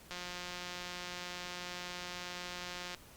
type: click train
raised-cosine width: 0.2 ms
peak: -25 dBFS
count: 506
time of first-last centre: 0.11-2.947 s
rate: 178 Hz
effects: pink hiss -57 dBFS RMS until 3.16 s + Opus 48 kbps